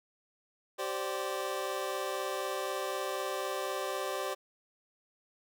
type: chord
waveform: 25% pulse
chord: G suspended fourth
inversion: none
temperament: equal with one note detuned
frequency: 386.2 / 523.3 / 587.3 Hz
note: G4 / C5 / D5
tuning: -26 / 0 / 0 cents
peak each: -34 dBFS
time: 0.78-4.35 s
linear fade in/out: 20 ms
effects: none

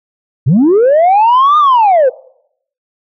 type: linear two-way sweep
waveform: sine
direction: up then down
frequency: 110.6 to 1231 to 478.7 Hz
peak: -3 dBFS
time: 0.46-2.1 s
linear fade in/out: 20 ms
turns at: 1.58 s
effects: noise-tail reverb RT60 0.7 s tail -22 dB re dry + tanh soft clip ceiling -3 dBFS

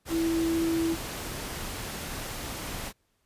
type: tone in noise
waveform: sine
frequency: 329.6 Hz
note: E4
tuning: in tune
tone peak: -24 dBFS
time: 0.09-0.97 s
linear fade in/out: 50 ms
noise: pink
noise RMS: -36 dBFS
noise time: 0.05-2.93 s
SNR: +9 dB
effects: pink hiss -73 dBFS RMS until 3.25 s + resampled to 32000 Hz

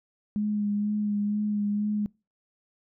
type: tone with vibrato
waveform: sine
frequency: 207.7 Hz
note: G#3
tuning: in tune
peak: -24 dBFS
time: 0.36-2.06 s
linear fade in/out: 0 ms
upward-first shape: sine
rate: 2.1 Hz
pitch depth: 22 cents each way
effects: noise-tail reverb RT60 0.3 s tail -25 dB re dry

